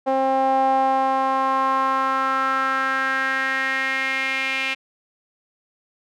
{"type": "tone with band-pass filter sweep", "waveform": "sawtooth", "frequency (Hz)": 266.2, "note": "C4", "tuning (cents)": 30, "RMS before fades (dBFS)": -21, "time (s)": [0.06, 4.75], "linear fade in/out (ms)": 20, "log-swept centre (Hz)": [670, 2500], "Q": 4.4, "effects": []}